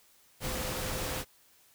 sine tone in noise, 514 Hz, C5, 31 cents flat, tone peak -42 dBFS, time 0.4-1.25 s, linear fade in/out 50 ms, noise pink, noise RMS -35 dBFS, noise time 0.4-1.25 s, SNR -10 dB, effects white hiss -63 dBFS RMS until 1.74 s

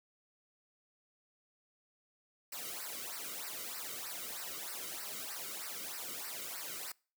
white noise with flanger, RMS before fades -43 dBFS, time 2.52-6.92 s, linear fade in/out 5 ms, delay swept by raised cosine 0.29 to 1.2 ms, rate 3.2 Hz, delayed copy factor -0.95, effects noise-tail reverb RT60 0.4 s tail -26 dB re dry

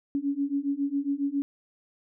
sine beating tone pair, 277.2 / 284.5 Hz, C#4 / C#4, 0 / +45 cents, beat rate 7.3 Hz, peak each -29 / -28 dBFS, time 0.15-1.42 s, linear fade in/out 0 ms, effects none

